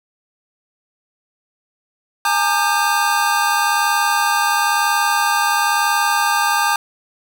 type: tone cluster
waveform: square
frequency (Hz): 829 / 910 / 1204 / 1582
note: G#5 / A#5 / D6 / G6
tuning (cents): -3 / -42 / +43 / +15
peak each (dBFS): -21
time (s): 2.25-6.76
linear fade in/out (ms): 2
effects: none